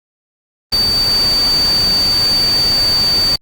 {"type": "tone in noise", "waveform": "sine", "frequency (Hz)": 4600, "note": "D8", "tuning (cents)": -37, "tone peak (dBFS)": -11, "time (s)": [0.72, 3.36], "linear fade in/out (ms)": 5, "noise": "pink", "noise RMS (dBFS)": -23, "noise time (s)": [0.72, 3.36], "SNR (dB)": 9, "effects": ["Opus 24 kbps"]}